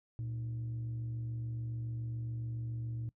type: tone with frequency modulation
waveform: sine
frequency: 116.54 Hz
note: A#2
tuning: in tune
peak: -35 dBFS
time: 0.19-3.09 s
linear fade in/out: 0 ms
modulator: 186 Hz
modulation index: 0.25
effects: noise-tail reverb RT60 0.1 s tail -23 dB re dry + tanh soft clip ceiling -31 dBFS